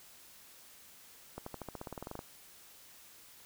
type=accelerating click train; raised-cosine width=1 ms; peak=-27 dBFS; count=15; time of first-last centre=1.38-2.191 s; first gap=84 ms; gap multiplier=0.94; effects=white hiss -57 dBFS RMS until 3.45 s